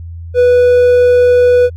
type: tone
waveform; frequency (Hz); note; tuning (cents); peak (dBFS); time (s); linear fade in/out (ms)
triangle; 492.2; B4; -6; -3; 0.34-1.7; 50
effects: added 84 Hz sine -24 dBFS peak until 1.76 s + AAC 64 kbps

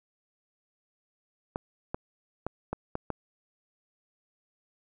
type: clicks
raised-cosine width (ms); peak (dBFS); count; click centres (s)
1; -17; 6; 1.559 / 1.945 / 2.466 / 2.73 / 2.954 / 3.103
effects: none

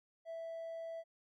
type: tone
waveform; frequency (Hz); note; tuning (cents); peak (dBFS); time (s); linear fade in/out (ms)
triangle; 659; E5; -1; -39; 0.25-1.04; 50
effects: tanh soft clip ceiling -36 dBFS

